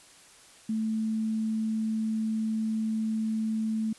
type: tone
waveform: sine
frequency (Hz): 220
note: A3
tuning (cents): 0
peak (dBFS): -26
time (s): 0.69-3.93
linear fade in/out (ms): 5
effects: white hiss -54 dBFS RMS until 3.98 s + resampled to 24000 Hz